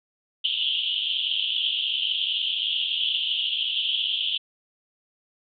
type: band-pass noise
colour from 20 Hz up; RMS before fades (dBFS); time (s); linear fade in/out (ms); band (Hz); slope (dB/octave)
white; -26; 0.44-4.38; 10; 2900 to 3400; 96
effects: none